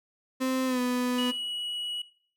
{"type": "tone with pitch glide", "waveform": "35% pulse", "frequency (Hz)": [260, 248.4], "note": ["C4", "B3"], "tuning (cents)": [-11, 10], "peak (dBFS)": -24, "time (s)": [0.4, 1.32], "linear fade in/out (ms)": 20, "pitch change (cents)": -79, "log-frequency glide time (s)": [0.66, 0.8]}
{"type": "tone", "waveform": "triangle", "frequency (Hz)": 2923, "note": "F#7", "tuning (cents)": -22, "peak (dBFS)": -29, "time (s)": [1.18, 2.02], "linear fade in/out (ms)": 5}
{"effects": ["noise-tail reverb RT60 0.5 s tail -18 dB re dry"]}